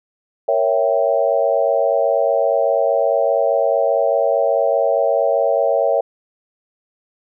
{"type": "chord", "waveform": "sine", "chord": "A# diminished seventh", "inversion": "none", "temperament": "equal", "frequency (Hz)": [466.2, 554.4, 659.3, 784], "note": ["A#4", "C#5", "E5", "G5"], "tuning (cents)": [0, 0, 0, 0], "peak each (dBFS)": [-21, -17, -18, -23], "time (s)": [0.48, 6.01], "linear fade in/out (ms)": 5, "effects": []}